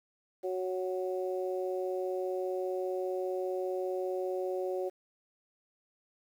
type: harmonic tone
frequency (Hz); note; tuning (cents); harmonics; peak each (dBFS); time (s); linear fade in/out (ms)
185; F#3; 0; 2 / 3 / 4; -33 / -36 / -42; 0.43-4.9; 20
effects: 10-bit